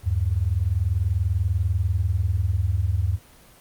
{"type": "tone pair together", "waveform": "sine", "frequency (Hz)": [78.4, 98.63], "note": ["D#2", "G2"], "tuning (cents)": [14, 11], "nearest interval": "major third", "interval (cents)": 397, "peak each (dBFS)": [-23, -22], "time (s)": [0.03, 3.19], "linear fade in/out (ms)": 50, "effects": ["pink hiss -51 dBFS RMS until 3.6 s", "Opus 24 kbps"]}